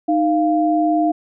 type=tone pair together; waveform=sine; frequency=309.4 / 694.6 Hz; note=D#4 / F5; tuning=-10 / -10 cents; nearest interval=octave + major second; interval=1400 cents; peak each=-16 / -17 dBFS; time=0.08-1.12 s; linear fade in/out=10 ms; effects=none